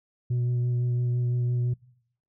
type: tone with vibrato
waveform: sine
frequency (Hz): 122.2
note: B2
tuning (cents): -18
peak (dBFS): -20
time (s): 0.3-1.74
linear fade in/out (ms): 10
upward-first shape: sine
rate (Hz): 5.9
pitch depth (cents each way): 12
effects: noise-tail reverb RT60 0.7 s tail -24 dB re dry + tanh soft clip ceiling -22 dBFS